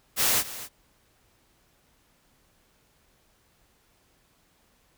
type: noise with echo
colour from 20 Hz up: white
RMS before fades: -23 dBFS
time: 0.16-0.44 s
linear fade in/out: 50 ms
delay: 250 ms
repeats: 1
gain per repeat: -15 dB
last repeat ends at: 0.69 s
effects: pink hiss -65 dBFS RMS until 4.97 s